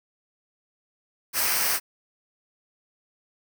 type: noise with comb filter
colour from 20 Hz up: white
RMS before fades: -24 dBFS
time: 1.33-1.8 s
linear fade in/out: 50 ms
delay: 0.28 ms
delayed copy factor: -0.55
effects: none